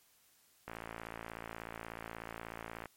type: click train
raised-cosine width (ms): 0.5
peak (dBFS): -27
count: 124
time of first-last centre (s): 0.68-2.857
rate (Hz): 56.5
effects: white hiss -68 dBFS RMS until 2.96 s + MP3 64 kbps